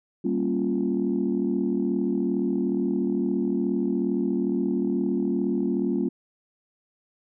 sine chord, G half-diminished seventh, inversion none, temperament equal with one note detuned, 196 / 233.1 / 275.4 / 349.2 Hz, G3 / Bb3 / Db4 / F4, 0 / 0 / -11 / 0 cents, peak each -27 dBFS, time 0.24-6.09 s, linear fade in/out 10 ms, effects tanh soft clip ceiling -14 dBFS

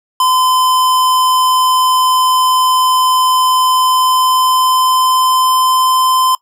square tone with pitch glide, 1023 to 1030.1 Hz, C6 to C6, -39 to -27 cents, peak -10 dBFS, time 0.2-6.35 s, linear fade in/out 2 ms, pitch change +12 cents, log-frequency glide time 3.68-6.04 s, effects noise-tail reverb RT60 0.1 s tail -21 dB re dry

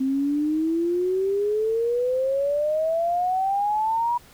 sine exponential sweep, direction up, 261.6 to 970 Hz, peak -20 dBFS, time 0-4.18 s, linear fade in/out 10 ms, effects pink hiss -51 dBFS RMS until 4.33 s

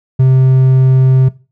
triangle tone, 130.81 Hz, C3, in tune, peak -3 dBFS, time 0.19-1.29 s, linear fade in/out 10 ms, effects noise-tail reverb RT60 0.3 s tail -18 dB re dry

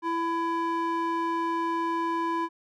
square tone with band-pass filter, 333.8 Hz, E4, 22 cents sharp, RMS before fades -28 dBFS, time 0.02-2.49 s, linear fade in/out 50 ms, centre 860 Hz, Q 2.1, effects none

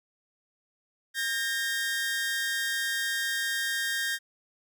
sawtooth tone pair together, 1603 / 1847.2 Hz, G6 / A#6, +38 / -16 cents, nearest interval major second, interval 246 cents, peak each -27 dBFS, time 1.14-4.19 s, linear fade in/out 50 ms, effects none

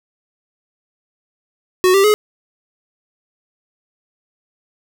square tone with pitch steps, 368.7 / 392.5 / 422.4 Hz, F#4 / G4 / G#4, -6 / +2 / +29 cents, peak -10 dBFS, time 1.84-2.14 s, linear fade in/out 0 ms, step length 100 ms, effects none

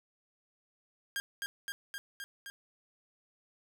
sawtooth tone with echo, 1612 Hz, G6, 48 cents sharp, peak -29 dBFS, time 1.16-1.2 s, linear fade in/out 0 ms, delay 260 ms, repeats 5, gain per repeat -2 dB, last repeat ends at 2.5 s, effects none

